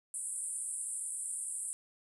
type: band-pass noise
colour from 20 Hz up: white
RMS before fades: -39 dBFS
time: 0.14-1.73 s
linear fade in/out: 0 ms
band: 8200 to 10000 Hz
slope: 96 dB/octave
effects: none